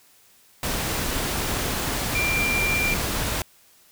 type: tone in noise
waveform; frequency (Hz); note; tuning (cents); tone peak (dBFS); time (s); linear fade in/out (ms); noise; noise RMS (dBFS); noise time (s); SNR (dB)
sine; 2372; D7; +17; -22; 2.15-2.94; 2; pink; -26; 0.63-3.42; +1
effects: white hiss -56 dBFS RMS until 3.91 s